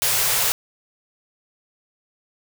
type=band-stop noise; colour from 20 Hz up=white; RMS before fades=-20 dBFS; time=0.02-0.52 s; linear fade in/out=0 ms; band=160 to 390 Hz; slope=48 dB/octave; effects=none